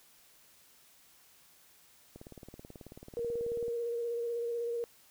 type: click train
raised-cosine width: 2 ms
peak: -34 dBFS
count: 29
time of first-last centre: 2.16-3.682 s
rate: 18.4 Hz
type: tone with vibrato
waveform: sine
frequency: 470.5 Hz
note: A#4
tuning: 16 cents sharp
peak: -32 dBFS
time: 3.17-4.84 s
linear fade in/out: 0 ms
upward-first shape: square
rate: 16 Hz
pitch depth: 17 cents each way
effects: white hiss -62 dBFS RMS until 5.1 s